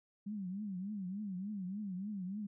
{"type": "tone with vibrato", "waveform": "sine", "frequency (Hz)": 196, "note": "G3", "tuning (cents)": 0, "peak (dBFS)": -38, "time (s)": [0.26, 2.47], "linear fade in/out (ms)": 10, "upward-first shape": "triangle", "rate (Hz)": 3.4, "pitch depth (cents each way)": 180, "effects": []}